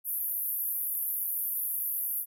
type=band-pass noise; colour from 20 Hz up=pink; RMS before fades=-32 dBFS; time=0.04-2.26 s; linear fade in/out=50 ms; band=11000 to 15000 Hz; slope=96 dB/octave; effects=none